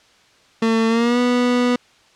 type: tone with pitch glide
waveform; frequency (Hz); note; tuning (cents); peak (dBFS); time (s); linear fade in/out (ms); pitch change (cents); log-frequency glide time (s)
30% pulse; 225.3 to 245.7; A3 to B3; +41 to -9; -12; 0.62-1.76; 5; +150; 0.88-1.19
effects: white hiss -53 dBFS RMS until 2.15 s + low-pass 5000 Hz 12 dB/octave